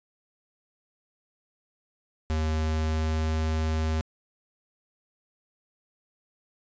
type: tone with pitch glide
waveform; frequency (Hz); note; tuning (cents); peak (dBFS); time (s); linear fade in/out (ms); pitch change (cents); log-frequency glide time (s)
square; 78.4 to 78.99; D#2 to D#2; +14 to +27; -25; 2.3-4.01; 0; +13; 2.49-3.36
effects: resampled to 16000 Hz